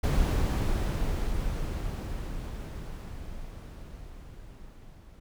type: noise with level ramp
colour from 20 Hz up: brown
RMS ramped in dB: -23 to -50 dBFS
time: 0.03-5.2 s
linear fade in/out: 10 ms
effects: none